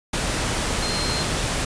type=tone in noise; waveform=sine; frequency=4186 Hz; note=C8; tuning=in tune; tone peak=-28 dBFS; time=0.82-1.23 s; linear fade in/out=5 ms; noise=pink; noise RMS=-24 dBFS; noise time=0.13-1.65 s; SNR=-7 dB; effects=resampled to 22050 Hz